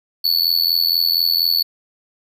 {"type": "tone with amplitude modulation", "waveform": "square", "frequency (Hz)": 4440, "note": "C#8", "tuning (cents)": 2, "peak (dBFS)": -11, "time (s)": [0.24, 1.63], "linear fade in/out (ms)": 10, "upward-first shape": "sine", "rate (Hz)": 84.2, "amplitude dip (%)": 90, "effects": []}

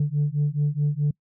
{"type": "beating tone pair", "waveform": "sine", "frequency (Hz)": [144.5, 149.2], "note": ["D3", "D3"], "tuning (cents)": [-28, 28], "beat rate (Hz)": 4.7, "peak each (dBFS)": -22, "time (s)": [0, 1.11], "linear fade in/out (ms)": 5, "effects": ["noise-tail reverb RT60 0.1 s tail -26 dB re dry", "tanh soft clip ceiling -16 dBFS"]}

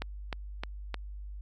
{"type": "click train", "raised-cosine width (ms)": 0.3, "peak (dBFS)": -18, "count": 4, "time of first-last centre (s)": [0.02, 0.943], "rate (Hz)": 3.25, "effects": ["added 50 Hz sine -39 dBFS peak until 1.41 s"]}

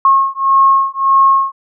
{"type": "beating tone pair", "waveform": "sine", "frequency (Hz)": [1084, 1085.7], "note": ["C#6", "C#6"], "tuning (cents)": [-39, -36], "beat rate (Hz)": 1.7, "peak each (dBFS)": -11, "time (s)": [0.05, 1.52], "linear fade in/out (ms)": 2, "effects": []}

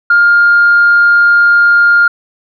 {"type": "tone", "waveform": "sine", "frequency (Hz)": 1408, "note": "F6", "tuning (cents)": 14, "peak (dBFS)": -3, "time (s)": [0.1, 2.08], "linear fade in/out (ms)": 5, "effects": ["tanh soft clip ceiling 0 dBFS"]}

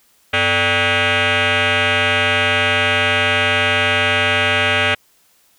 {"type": "tone with frequency modulation", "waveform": "sine", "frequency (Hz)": 440, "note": "A4", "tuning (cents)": 0, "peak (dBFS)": -11, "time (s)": [0.33, 4.95], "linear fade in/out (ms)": 10, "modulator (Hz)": 344, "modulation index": 7.9, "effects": ["tanh soft clip ceiling -11 dBFS", "white hiss -56 dBFS RMS until 5.58 s"]}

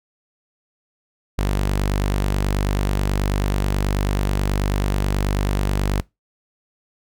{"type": "tone", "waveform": "sawtooth", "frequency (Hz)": 49.26, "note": "G1", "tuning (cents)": 9, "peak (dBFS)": -14, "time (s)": [1.38, 6.01], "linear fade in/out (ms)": 10, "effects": ["noise-tail reverb RT60 0.2 s tail -22 dB re dry"]}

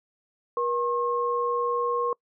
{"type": "tone pair together", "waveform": "sine", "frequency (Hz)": [479.3, 1076], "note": ["A#4", "C6"], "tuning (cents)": [48, 48], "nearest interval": "octave + major second", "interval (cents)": 1400, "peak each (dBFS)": -26, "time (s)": [0.57, 2.13], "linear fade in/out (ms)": 2, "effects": ["noise-tail reverb RT60 0.1 s tail -26 dB re dry"]}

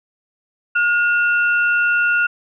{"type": "tone pair together", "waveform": "sine", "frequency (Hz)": [1430.3, 2700], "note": ["F6", "E7"], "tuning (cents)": [41, 41], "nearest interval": "major seventh", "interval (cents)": 1100, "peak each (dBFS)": [-14, -22], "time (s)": [0.75, 2.27], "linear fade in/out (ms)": 10, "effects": []}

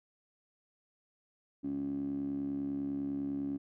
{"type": "tone with band-pass filter", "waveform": "15% pulse", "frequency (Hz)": 70, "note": "C#2", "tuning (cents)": 18, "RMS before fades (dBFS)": -36, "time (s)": [1.63, 3.58], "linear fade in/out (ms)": 20, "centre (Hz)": 280, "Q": 7.4, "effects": []}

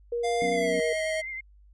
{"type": "tone", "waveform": "sine", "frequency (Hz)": 474, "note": "A#4", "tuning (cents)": 29, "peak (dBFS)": -26, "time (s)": [0.12, 0.93], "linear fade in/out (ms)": 5}
{"type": "tone with pitch glide", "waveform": "square", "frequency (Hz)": [698.5, 633.2], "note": ["F5", "D#5"], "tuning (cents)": [0, 30], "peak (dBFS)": -28, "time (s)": [0.23, 1.22], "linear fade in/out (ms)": 20, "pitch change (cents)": -170, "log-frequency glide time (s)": [0.5, 0.76]}
{"type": "tone with vibrato", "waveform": "sine", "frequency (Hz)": 2093, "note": "C7", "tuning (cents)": 0, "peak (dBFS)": -33, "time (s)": [0.4, 1.41], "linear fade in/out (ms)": 10, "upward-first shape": "triangle", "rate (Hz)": 9.2, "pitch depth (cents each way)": 42}
{"type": "chord", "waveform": "sine", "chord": "F# suspended fourth", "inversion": "none", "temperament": "equal", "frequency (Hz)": [185, 246.9, 277.2], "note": ["F#3", "B3", "C#4"], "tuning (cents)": [0, 0, 0], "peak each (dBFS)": [-35, -37, -34], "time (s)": [0.42, 0.8], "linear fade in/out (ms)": 0}
{"effects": ["added 50 Hz sine -52 dBFS peak until 1.73 s", "resampled to 24000 Hz"]}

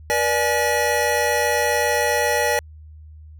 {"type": "tone cluster", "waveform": "square", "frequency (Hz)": [480.6, 588, 843, 1930], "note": ["B4", "D5", "G#5", "B6"], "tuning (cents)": [-47, 2, 26, -40], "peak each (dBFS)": -24, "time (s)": [0.1, 2.59], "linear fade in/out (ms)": 0, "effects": ["added 77 Hz sine -39 dBFS peak until 3.39 s"]}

